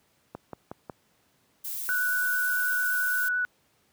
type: click train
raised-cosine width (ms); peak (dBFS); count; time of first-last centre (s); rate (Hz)
1; -22; 4; 0.35-0.897; 5.48
type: noise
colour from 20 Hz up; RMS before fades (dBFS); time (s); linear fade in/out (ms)
violet; -34; 1.64-3.29; 10
type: tone with vibrato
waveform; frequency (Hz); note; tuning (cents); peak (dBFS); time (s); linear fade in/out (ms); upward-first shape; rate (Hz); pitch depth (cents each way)
sine; 1481; F#6; +1; -24; 1.89-3.45; 0; triangle; 8.9; 11
effects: pink hiss -67 dBFS RMS until 3.92 s + high-pass 100 Hz 12 dB/octave